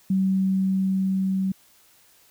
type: tone with level ramp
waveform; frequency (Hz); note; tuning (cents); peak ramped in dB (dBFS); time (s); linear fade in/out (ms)
sine; 190.7; G3; -47; -18 to -21; 0.1-1.52; 5
effects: white hiss -57 dBFS RMS until 2.3 s